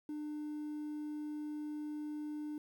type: tone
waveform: triangle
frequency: 300 Hz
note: D4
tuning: 37 cents sharp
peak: -36 dBFS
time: 0.09-2.58 s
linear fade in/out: 2 ms
effects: tanh soft clip ceiling -33 dBFS + 11-bit